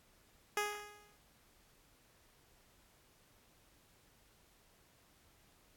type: tone with exponential decay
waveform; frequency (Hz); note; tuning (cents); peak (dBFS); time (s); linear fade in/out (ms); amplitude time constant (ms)
10% pulse; 415.3; G#4; 0; -23; 0.57-1.17; 2; 130
effects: pink hiss -68 dBFS RMS until 5.76 s + AAC 64 kbps